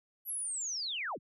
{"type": "linear sweep", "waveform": "sine", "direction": "down", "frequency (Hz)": [11840, 53.5], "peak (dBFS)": -34, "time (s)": [0.25, 1.19], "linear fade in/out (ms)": 50, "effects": []}